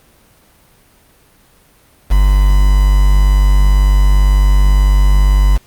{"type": "tone with quantisation", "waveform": "triangle", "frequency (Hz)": 49, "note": "G1", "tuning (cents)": 0, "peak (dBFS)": -4, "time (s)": [2.1, 5.58], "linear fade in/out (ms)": 20, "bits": 4, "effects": ["pink hiss -49 dBFS RMS until 5.66 s", "Opus 32 kbps"]}